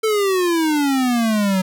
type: exponential sweep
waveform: square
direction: down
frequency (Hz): 446.6 to 184.2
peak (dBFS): -16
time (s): 0.03-1.62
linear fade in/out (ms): 10
effects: none